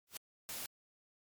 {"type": "noise with exponential growth", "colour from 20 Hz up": "white", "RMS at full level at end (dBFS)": -39, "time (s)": [0.07, 0.17], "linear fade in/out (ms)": 2, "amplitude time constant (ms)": 20}
{"type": "noise", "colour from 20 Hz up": "white", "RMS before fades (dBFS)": -43, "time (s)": [0.49, 0.66], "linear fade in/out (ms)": 0}
{"effects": ["MP3 96 kbps"]}